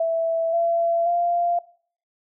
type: tone with pitch steps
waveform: sine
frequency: 659.3 / 676.3 / 693.7 Hz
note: E5 / E5 / F5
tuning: 0 / +44 / -12 cents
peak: -18 dBFS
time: 0-1.59 s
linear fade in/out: 5 ms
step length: 530 ms
effects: noise-tail reverb RT60 0.5 s tail -20 dB re dry